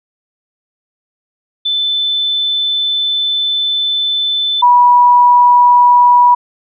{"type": "tone pair in turn", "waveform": "sine", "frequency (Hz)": [3520, 974.2], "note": ["A7", "B5"], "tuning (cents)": [0, -24], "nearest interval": "octave + minor seventh", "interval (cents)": 2224, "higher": "first", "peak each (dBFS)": [-12, -4], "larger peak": "second", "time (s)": [[1.65, 4.62], [4.62, 6.35]], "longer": "first", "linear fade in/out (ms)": 10, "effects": []}